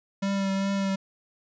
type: tone with vibrato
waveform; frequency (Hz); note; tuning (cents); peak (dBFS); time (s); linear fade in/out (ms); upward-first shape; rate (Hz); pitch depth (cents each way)
square; 195.6; G3; -4; -25; 0.22-0.96; 10; triangle; 2.5; 22
effects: resampled to 16000 Hz